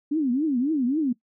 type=tone with vibrato; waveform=sine; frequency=277.2 Hz; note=C#4; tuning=in tune; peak=-20 dBFS; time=0.11-1.13 s; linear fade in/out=10 ms; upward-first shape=triangle; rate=3.7 Hz; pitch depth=300 cents each way; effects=noise-tail reverb RT60 0.1 s tail -19 dB re dry